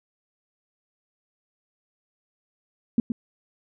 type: tone with echo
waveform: sine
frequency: 233.1 Hz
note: A#3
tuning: in tune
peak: -15 dBFS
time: 2.98-3 s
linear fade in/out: 2 ms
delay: 120 ms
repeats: 1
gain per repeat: -7 dB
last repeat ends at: 3.12 s
effects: none